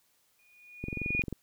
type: tone with exponential growth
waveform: sine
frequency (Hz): 2449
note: D#7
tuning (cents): -28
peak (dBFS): -25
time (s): 0.39-1.22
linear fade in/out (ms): 0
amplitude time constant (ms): 180
type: click train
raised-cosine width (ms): 3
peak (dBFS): -22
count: 12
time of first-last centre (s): 0.84-1.327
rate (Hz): 22.6
effects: white hiss -70 dBFS RMS until 1.42 s